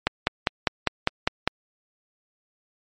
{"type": "click train", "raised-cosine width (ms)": 0.3, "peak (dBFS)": -3, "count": 8, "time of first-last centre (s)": [0.07, 1.476], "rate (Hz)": 4.98, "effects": ["MP3 48 kbps"]}